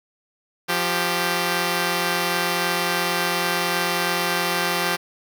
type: tone pair together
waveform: 5% pulse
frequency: 174.62 / 392 Hz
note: F3 / G4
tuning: 0 / 0 cents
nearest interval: octave + major second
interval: 1400 cents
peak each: -12 dBFS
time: 0.68-4.97 s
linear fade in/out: 20 ms
effects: none